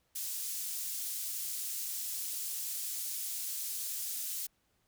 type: high-pass noise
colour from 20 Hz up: pink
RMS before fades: -38 dBFS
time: 0.15-4.47 s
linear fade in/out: 10 ms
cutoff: 7400 Hz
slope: 12 dB/octave
effects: pink hiss -75 dBFS RMS until 4.87 s